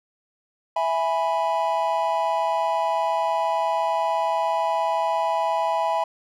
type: chord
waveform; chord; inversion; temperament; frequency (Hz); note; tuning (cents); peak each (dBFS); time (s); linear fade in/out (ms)
triangle; E major; none; equal; 659.3 / 830.6 / 987.8; E5 / G#5 / B5; 0 / 0 / 0; -23; 0.76-6.04; 5
effects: none